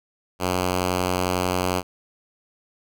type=tone; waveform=5% pulse; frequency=91.1 Hz; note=F#2; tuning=26 cents flat; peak=-10 dBFS; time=0.39-1.83 s; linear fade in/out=50 ms; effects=none